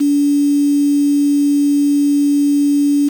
sine tone with quantisation, 287.4 Hz, D4, 37 cents flat, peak -10 dBFS, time 0-3.09 s, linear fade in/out 10 ms, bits 5, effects none

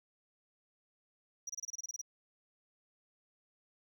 triangle tone bursts, 5790 Hz, F#8, 38 cents flat, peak -37 dBFS, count 11, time 1.47-2.015 s, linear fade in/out 5 ms, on 25 ms, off 27 ms, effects none

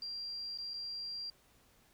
sine tone with dropouts, 4749 Hz, D8, 18 cents sharp, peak -39 dBFS, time 0.02-1.3 s, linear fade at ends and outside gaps 2 ms, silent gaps 0.576-0.585 / 0.736-0.74 s, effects pink hiss -67 dBFS RMS until 1.93 s

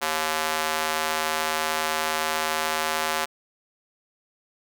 square tone with high-pass filter, 78.4 Hz, D#2, 14 cents sharp, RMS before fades -26 dBFS, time 0.01-3.26 s, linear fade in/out 20 ms, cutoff 820 Hz, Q 0.89, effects none

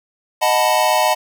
square chord, B dominant seventh, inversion first, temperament equal with one note detuned, 622.3 / 737.9 / 880 / 987.8 Hz, D#5 / F#5 / A5 / B5, 0 / -5 / 0 / 0 cents, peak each -19 / -20 / -19 / -21 dBFS, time 0.41-1.15 s, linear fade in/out 20 ms, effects none

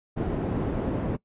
white low-pass noise, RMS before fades -28 dBFS, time 0.16-1.17 s, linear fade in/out 20 ms, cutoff 360 Hz, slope 12 dB/octave, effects noise-tail reverb RT60 0.1 s tail -21 dB re dry + resampled to 8000 Hz

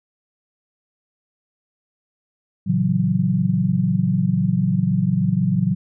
sine chord, F# dominant seventh, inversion first, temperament equal with one note detuned, 114.67 / 138.59 / 164.81 / 185 Hz, A#2 / C#3 / E3 / F#3, -28 / 0 / 0 / 0 cents, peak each -24 / -23 / -22 / -19 dBFS, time 2.66-5.75 s, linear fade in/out 20 ms, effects none

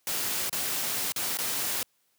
white noise with dropouts, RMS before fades -30 dBFS, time 0.07-1.83 s, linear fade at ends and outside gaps 1 ms, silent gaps 0.495-0.528 / 1.121-1.161 / 1.372-1.387 s, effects white hiss -71 dBFS RMS until 2.18 s + high-pass 100 Hz 12 dB/octave

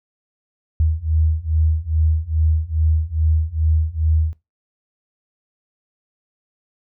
sine beating tone pair, 77.78 / 80.18 Hz, D#2 / E2, 0 / -47 cents, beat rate 2.4 Hz, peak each -19 / -18 dBFS, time 0.8-4.33 s, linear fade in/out 0 ms, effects noise-tail reverb RT60 0.2 s tail -18 dB re dry

